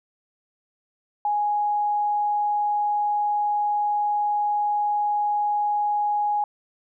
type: tone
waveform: sine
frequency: 830.6 Hz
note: G#5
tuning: in tune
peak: -20 dBFS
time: 1.25-6.44 s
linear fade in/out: 2 ms
effects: none